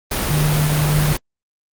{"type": "tone in noise", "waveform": "sine", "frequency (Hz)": 150.2, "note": "D3", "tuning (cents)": 39, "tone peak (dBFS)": -15, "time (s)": [0.3, 1.13], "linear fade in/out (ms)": 5, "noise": "pink", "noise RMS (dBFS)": -21, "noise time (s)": [0.11, 1.17], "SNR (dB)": 3, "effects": ["Opus 32 kbps"]}